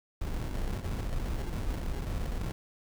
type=noise with sample-and-hold; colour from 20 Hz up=brown; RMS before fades=-33 dBFS; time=0.21-2.52 s; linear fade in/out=5 ms; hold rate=1225 Hz; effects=none